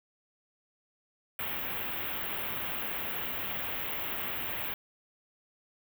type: band-stop noise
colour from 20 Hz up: white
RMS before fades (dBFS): -35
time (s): 1.39-4.74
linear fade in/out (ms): 2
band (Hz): 3300 to 14000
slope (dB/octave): 48
effects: none